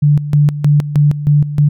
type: tone with tremolo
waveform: sine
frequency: 146.83 Hz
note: D3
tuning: in tune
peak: -6 dBFS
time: 0.02-1.69 s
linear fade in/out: 10 ms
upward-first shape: square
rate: 3.2 Hz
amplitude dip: 75%
effects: none